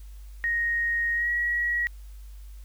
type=tone with pitch glide; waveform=sine; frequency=1869 to 1913.8 Hz; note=A#6 to A#6; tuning=+4 to +45 cents; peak=-23 dBFS; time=0.44-1.87 s; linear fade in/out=0 ms; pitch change=+41 cents; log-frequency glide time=1.14-1.3 s; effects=added 50 Hz sine -40 dBFS peak until 2.64 s + white hiss -60 dBFS RMS until 2.64 s